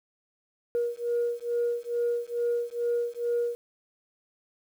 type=beating tone pair; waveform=sine; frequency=474.6 / 476.9 Hz; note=A#4 / A#4; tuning=+31 / +39 cents; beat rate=2.3 Hz; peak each=-28 dBFS; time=0.75-3.55 s; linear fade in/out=0 ms; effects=tanh soft clip ceiling -20 dBFS + 9-bit